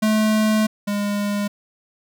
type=tone pair in turn; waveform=square; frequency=216 / 204.4 Hz; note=A3 / G#3; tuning=-32 / -27 cents; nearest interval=minor second; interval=95 cents; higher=first; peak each=-16 / -21 dBFS; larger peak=first; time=0.02-0.67 / 0.87-1.48 s; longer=first; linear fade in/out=10 ms; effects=none